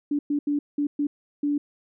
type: tone bursts at uneven times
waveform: sine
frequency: 290.3 Hz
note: D4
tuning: 20 cents flat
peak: -21 dBFS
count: 6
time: 0.11-0.19 / 0.3-0.39 / 0.47-0.59 / 0.78-0.87 / 0.99-1.07 / 1.43-1.58 s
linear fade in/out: 5 ms
effects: none